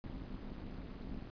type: noise with amplitude modulation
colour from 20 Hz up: brown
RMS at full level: -41 dBFS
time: 0.04-1.3 s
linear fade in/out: 0 ms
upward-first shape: sine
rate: 224 Hz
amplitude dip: 100%
effects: resampled to 11025 Hz